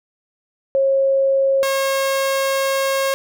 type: tone pair in turn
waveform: sine / sawtooth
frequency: 542 / 542 Hz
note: C#5 / C#5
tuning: -39 / -39 cents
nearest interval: unison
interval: 0 cents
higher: neither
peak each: -13 / -13 dBFS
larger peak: neither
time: 0.75-1.63 / 1.63-3.14 s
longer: second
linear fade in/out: 0 ms
effects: none